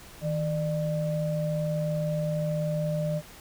sine tone pair together, 158.3 / 597.7 Hz, D#3 / D5, +30 / +30 cents, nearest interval octave + major seventh, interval 2300 cents, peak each -27 / -30 dBFS, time 0.21-3.22 s, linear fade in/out 50 ms, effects pink hiss -48 dBFS RMS until 3.4 s

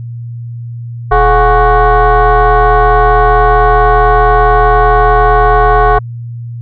sine tone with frequency modulation, 340.7 Hz, F4, 43 cents flat, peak -3 dBFS, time 1.11-5.99 s, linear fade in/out 10 ms, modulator 383 Hz, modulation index 2.5, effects tanh soft clip ceiling 0 dBFS + added 118 Hz sine -20 dBFS peak until 6.61 s

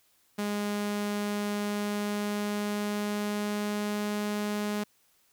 sawtooth tone with pitch glide, 206.2 to 208.1 Hz, G#3 to G#3, -12 to +4 cents, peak -25 dBFS, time 0.38-4.84 s, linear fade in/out 10 ms, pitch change +16 cents, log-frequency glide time 1.5-4.17 s, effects white hiss -67 dBFS RMS until 5.32 s

